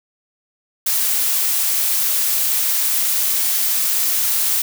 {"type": "noise", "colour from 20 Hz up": "blue", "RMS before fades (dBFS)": -18, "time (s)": [0.86, 4.62], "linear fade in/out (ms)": 5, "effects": []}